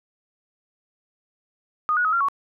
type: tone with pitch steps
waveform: sine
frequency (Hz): 1234 / 1456 / 1271 / 1379 / 1115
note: D#6 / F#6 / D#6 / F6 / C#6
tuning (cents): -15 / -28 / +36 / -22 / +10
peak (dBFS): -18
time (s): 1.89-2.285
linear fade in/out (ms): 0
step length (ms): 79
effects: none